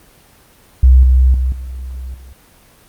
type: tone with level steps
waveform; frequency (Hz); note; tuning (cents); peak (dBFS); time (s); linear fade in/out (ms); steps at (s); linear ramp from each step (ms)
sine; 64; C2; -38; -3 / -6 / -12 / -23 / -32; 0.83-2.33; 5; 1.03 / 1.34 / 1.52 / 2.14; 2
effects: pink hiss -47 dBFS RMS until 2.88 s + Opus 24 kbps